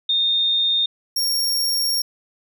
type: tone pair in turn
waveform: sine / sawtooth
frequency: 3658 / 5546 Hz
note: A#7 / F8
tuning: -33 / -13 cents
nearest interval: perfect fifth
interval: 720 cents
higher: second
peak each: -16 / -16 dBFS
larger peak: neither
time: 0.09-0.86 / 1.16-2.02 s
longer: second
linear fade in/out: 5 ms
effects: none